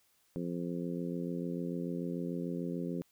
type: harmonic tone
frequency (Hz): 86.8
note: F2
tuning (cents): -10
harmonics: 2 / 3 / 4 / 5 / 6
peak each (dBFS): -37 / -39 / -42 / -44 / -46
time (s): 0.36-3.02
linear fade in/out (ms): 0
effects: white hiss -71 dBFS RMS until 3.11 s